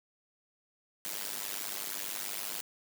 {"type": "noise with amplitude modulation", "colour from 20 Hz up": "white", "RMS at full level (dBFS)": -34, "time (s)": [1.05, 2.61], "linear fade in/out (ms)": 0, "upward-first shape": "sine", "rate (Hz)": 100, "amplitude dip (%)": 95, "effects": ["high-pass 200 Hz 12 dB/octave"]}